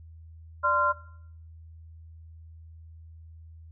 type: tone cluster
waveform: sine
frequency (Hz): 590 / 1037 / 1380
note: D5 / C6 / F6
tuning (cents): +8 / -16 / -21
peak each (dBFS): -30 / -25 / -23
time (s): 0.63-0.93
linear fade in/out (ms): 20
effects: noise-tail reverb RT60 0.6 s tail -17 dB re dry + added 81 Hz sine -45 dBFS peak until 3.71 s